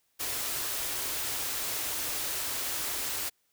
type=band-stop noise; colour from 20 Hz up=white; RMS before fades=-33 dBFS; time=0.19-3.3 s; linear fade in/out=20 ms; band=150 to 240 Hz; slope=96 dB/octave; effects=white hiss -73 dBFS RMS until 3.52 s